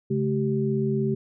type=tone cluster; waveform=sine; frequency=137.1 / 213.4 / 386.7 Hz; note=C#3 / G#3 / G4; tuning=-19 / +47 / -24 cents; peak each=-26 dBFS; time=0.1-1.15 s; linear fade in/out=10 ms; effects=none